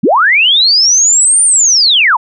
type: linear two-way sweep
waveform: sine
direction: up then down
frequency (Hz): 147.9 to 9200 to 825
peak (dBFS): -5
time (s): 0.03-2.17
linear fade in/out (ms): 10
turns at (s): 1.43
effects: none